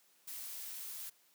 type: noise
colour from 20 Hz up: blue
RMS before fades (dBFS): -45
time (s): 0.27-1.1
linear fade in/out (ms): 10
effects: white hiss -69 dBFS RMS until 1.34 s + high-pass 200 Hz 12 dB/octave